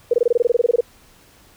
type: tone bursts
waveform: sine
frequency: 477.3 Hz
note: A#4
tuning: 41 cents sharp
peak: -11 dBFS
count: 15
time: 0.11-0.808 s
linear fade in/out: 5 ms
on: 26 ms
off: 22 ms
effects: pink hiss -51 dBFS RMS until 1.56 s